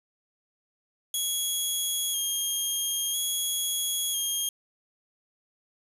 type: tone with vibrato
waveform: 10% pulse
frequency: 3282 Hz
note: G#7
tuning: 21 cents flat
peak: -19 dBFS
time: 1.14-4.49 s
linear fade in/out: 2 ms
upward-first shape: square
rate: 0.5 Hz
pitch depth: 26 cents each way
effects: resampled to 32000 Hz + 8-bit